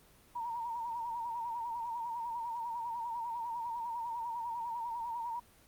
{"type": "tone with vibrato", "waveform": "sine", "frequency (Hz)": 935, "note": "A#5", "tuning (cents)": 5, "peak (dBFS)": -35, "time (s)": [0.35, 5.4], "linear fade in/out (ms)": 10, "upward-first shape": "sine", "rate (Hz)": 10, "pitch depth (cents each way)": 63, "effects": ["pink hiss -62 dBFS RMS until 5.67 s", "Opus 24 kbps"]}